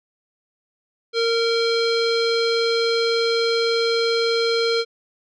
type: tone with low-pass filter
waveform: square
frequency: 460.9 Hz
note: A#4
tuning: 20 cents flat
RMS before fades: -20 dBFS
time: 1.13-4.85 s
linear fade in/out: 50 ms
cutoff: 4200 Hz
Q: 4.1
effects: none